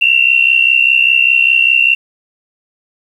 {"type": "tone pair together", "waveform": "sine", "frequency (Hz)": [2701, 2766], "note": ["E7", "F7"], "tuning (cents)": [42, -17], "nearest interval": "unison", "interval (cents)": 41, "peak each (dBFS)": -10, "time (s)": [0.01, 1.95], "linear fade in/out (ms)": 10, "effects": ["7-bit"]}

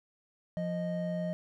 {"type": "tone pair together", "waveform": "triangle", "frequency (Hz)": [174.61, 621.1], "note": ["F3", "D#5"], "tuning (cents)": [0, -3], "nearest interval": "octave + minor seventh", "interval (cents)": 2197, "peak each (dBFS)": [-31, -33], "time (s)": [0.57, 1.33], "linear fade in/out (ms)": 0, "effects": []}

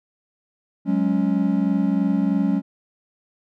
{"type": "chord", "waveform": "triangle", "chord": "F# suspended second", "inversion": "none", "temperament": "just", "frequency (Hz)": [185, 208.1, 277.5], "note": ["F#3", "G#3", "C#4"], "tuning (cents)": [0, 4, 2], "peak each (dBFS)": -20, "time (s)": [0.85, 2.62], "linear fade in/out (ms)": 50, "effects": []}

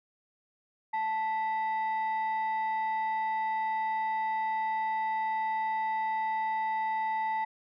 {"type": "tone pair together", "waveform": "sine", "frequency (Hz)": [879.4, 1975.5], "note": ["A5", "B6"], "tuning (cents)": [-1, 0], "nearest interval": "octave + major second", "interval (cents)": 1401, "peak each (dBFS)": [-27, -36], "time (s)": [0.93, 7.45], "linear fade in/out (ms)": 10, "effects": ["tanh soft clip ceiling -24 dBFS"]}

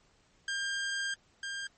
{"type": "tone pair in turn", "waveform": "sawtooth", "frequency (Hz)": [1600, 1600], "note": ["G6", "G6"], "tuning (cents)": [35, 35], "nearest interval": "unison", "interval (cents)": 0, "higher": "neither", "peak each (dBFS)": [-28, -32], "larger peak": "first", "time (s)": [[0.48, 1.14], [1.43, 1.67]], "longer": "first", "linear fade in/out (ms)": 2, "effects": ["pink hiss -67 dBFS RMS until 1.77 s", "MP3 32 kbps"]}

